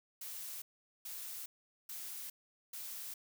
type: noise bursts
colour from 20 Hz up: blue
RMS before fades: -45 dBFS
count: 4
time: 0.21-3.14 s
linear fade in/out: 5 ms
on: 410 ms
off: 430 ms
effects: none